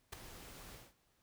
pink noise with ADSR envelope, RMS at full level -41 dBFS, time 0.12-0.94 s, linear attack 13 ms, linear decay 5 ms, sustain -12 dB, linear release 200 ms, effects pink hiss -75 dBFS RMS until 1.22 s

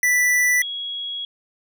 square / sine tone pair in turn, 1975.5 / 3322 Hz, B6 / G#7, 0 / 0 cents, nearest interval major sixth, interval 900 cents, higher second, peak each -16 / -26 dBFS, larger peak first, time 0.03-0.62 / 0.62-1.25 s, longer second, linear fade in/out 2 ms, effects none

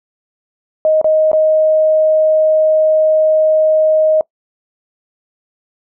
sine tone with dropouts, 625 Hz, D#5, 8 cents sharp, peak -8 dBFS, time 0.85-4.21 s, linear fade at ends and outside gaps 1 ms, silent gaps 1.014-1.044 / 1.316-1.331 s, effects noise-tail reverb RT60 0.1 s tail -23 dB re dry

